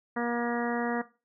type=harmonic tone; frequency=238 Hz; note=A#3; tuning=36 cents sharp; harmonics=1 / 2 / 3 / 4 / 5 / 6 / 7 / 8; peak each=-31 / -34 / -36 / -37 / -38 / -39 / -39 / -40 dBFS; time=0.16-1.02 s; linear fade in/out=10 ms; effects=noise-tail reverb RT60 0.3 s tail -17 dB re dry